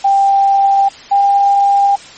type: tone pair in turn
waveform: sine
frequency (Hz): 790 / 799.6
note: G5 / G5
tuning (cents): +13 / +34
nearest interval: unison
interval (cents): 21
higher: second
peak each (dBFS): -7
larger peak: neither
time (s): 0.04-0.89 / 1.11-1.96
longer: neither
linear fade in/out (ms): 10
effects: white hiss -35 dBFS RMS until 2.17 s + MP3 32 kbps